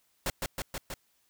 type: noise with echo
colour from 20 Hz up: pink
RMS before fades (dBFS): -30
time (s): 0.26-0.3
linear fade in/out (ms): 2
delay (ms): 160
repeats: 4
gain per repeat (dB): -2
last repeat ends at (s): 0.94
effects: white hiss -71 dBFS RMS until 1.29 s